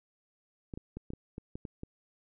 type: clicks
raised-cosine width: 3 ms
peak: -27 dBFS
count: 9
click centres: 0.738 / 0.775 / 0.97 / 1.104 / 1.135 / 1.381 / 1.555 / 1.652 / 1.834 s
effects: none